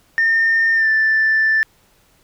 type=tone with pitch glide; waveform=sine; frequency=1815 to 1765.4 Hz; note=A#6 to A6; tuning=-47 to +5 cents; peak=-11 dBFS; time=0.18-1.63 s; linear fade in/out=0 ms; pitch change=-48 cents; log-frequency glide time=0.74-0.89 s; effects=tanh soft clip ceiling -9 dBFS + pink hiss -56 dBFS RMS until 2.23 s